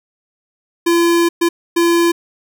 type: tone bursts at uneven times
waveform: square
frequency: 340.4 Hz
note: F4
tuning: 44 cents flat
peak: -11 dBFS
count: 3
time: 0.86-1.29 / 1.41-1.49 / 1.76-2.12 s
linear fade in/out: 10 ms
effects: none